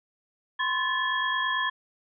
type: tone cluster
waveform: sine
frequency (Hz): 1022 / 1071 / 1737 / 3277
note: C6 / C6 / A6 / G#7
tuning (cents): -41 / +40 / -23 / -24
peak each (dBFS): -30 / -33 / -27 / -33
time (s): 0.59-1.7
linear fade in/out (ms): 10
effects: none